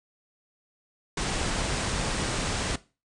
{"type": "low-pass noise", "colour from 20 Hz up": "pink", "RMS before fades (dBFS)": -29, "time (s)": [1.17, 2.76], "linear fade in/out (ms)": 5, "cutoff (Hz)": 9400, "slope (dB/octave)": 96, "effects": ["noise-tail reverb RT60 0.3 s tail -18 dB re dry"]}